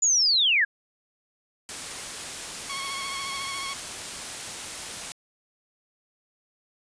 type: linear sweep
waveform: sine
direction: down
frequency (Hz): 7040 to 1568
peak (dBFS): -18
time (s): 0.02-0.65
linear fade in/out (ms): 10
type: noise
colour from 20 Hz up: white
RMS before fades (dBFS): -35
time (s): 1.69-5.12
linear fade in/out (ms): 0
type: tone with vibrato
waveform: 15% pulse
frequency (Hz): 1100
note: C#6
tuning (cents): -14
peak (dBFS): -25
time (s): 2.69-3.74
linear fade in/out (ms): 10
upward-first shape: triangle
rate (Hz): 14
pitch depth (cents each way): 39
effects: resampled to 22050 Hz